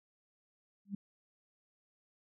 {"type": "tone with exponential growth", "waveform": "sine", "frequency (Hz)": 199.6, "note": "G3", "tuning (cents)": 32, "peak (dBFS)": -32, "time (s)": [0.85, 0.95], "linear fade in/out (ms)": 5, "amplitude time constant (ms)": 20, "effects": []}